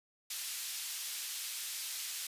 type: high-pass noise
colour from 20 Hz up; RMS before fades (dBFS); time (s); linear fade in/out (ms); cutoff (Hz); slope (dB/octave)
pink; -40; 0.3-2.27; 5; 3400; 12
effects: resampled to 32000 Hz